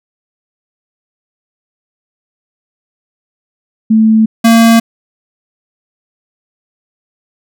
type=tone pair in turn; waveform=sine / square; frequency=220 / 228.6 Hz; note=A3 / A#3; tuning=0 / -34 cents; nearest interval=minor second; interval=66 cents; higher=second; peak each=-4 dBFS; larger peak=neither; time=3.9-4.26 / 4.44-4.8 s; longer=neither; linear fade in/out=10 ms; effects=none

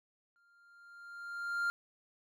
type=tone with exponential growth; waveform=triangle; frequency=1396.9 Hz; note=F6; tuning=in tune; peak=-27 dBFS; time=0.36-1.7 s; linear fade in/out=0 ms; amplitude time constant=290 ms; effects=none

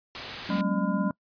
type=low-pass noise; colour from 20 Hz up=white; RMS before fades=-40 dBFS; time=0.15-0.61 s; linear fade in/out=0 ms; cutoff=4600 Hz; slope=24 dB/octave
type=chord; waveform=sine; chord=F# major; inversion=none; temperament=equal; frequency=185 / 233.1 / 277.2 Hz; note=F#3 / A#3 / C#4; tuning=0 / 0 / 0 cents; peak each=-28 / -34 / -32 dBFS; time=0.49-1.11 s; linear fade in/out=5 ms
type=harmonic tone; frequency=202.4 Hz; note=G#3; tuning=44 cents flat; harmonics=1 / 3 / 5 / 7; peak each=-28 / -35 / -35 / -39 dBFS; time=0.5-1.11 s; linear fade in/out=2 ms
effects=noise-tail reverb RT60 0.1 s tail -24 dB re dry + resampled to 11025 Hz

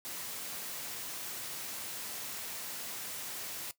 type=noise; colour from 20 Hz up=white; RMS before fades=-41 dBFS; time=0.05-3.71 s; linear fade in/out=0 ms; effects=noise-tail reverb RT60 0.1 s tail -17 dB re dry + high-pass 100 Hz 12 dB/octave

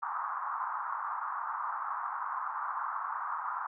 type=band-pass noise; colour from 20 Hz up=white; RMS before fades=-36 dBFS; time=0.02-3.67 s; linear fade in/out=10 ms; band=900 to 1300 Hz; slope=48 dB/octave; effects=none

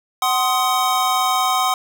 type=chord; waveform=square; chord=C diminished; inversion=second; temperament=just; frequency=753.5 / 1046.5 / 1255.8 Hz; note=Gb5 / C6 / Eb6; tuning=+31 / 0 / +16 cents; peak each=-21 / -21 / -22 dBFS; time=0.22-1.74 s; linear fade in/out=2 ms; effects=none

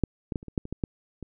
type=clicks; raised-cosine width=3 ms; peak=-9 / -17 / -15 / -30 / -26 / -12 / -25 / -19 / -13 / -25 dBFS; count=10; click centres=0.037 / 0.322 / 0.358 / 0.429 / 0.483 / 0.578 / 0.654 / 0.726 / 0.838 / 1.227 s; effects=none

